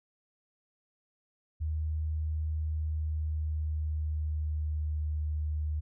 sine tone with pitch glide, 77.78 to 76.18 Hz, D#2 to D#2, 0 to -36 cents, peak -29 dBFS, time 1.6-5.81 s, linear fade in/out 20 ms, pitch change -36 cents, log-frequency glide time 2.62-5.07 s, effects none

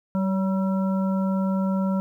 harmonic tone with a mistuned harmonic, 192.2 Hz, G3, 34 cents flat, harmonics 1 / 3 / 5 / 7, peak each -21 / -31 / -35 / -38 dBFS, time 0.15-2 s, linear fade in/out 0 ms, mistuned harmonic 3, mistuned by -33 cents, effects 10-bit

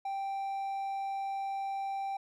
triangle tone, 784 Hz, G5, in tune, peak -31 dBFS, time 0.05-2.17 s, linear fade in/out 5 ms, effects none

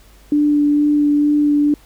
sine tone with vibrato, 293.7 Hz, D4, in tune, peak -11 dBFS, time 0.32-1.74 s, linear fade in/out 2 ms, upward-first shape sine, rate 2.2 Hz, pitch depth 11 cents each way, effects added 50 Hz sine -45 dBFS peak until 1.85 s + pink hiss -50 dBFS RMS until 1.85 s

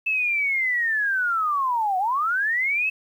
sine linear two-way sweep, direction down then up, 2637 to 723 to 2637 Hz, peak -20 dBFS, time 0.06-2.9 s, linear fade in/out 10 ms, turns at 1.98 s, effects 9-bit

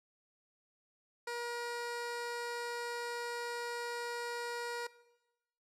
15% pulse tone, 476.6 Hz, A#4, 38 cents sharp, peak -31 dBFS, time 1.27-4.87 s, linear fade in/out 5 ms, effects noise-tail reverb RT60 1.0 s tail -19 dB re dry + low-pass 10000 Hz 12 dB/octave

